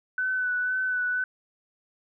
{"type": "tone with vibrato", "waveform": "sine", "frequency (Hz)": 1500, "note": "F#6", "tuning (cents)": 23, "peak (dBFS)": -24, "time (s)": [0.18, 1.24], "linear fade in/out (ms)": 2, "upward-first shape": "sine", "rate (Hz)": 2, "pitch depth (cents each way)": 23, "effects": []}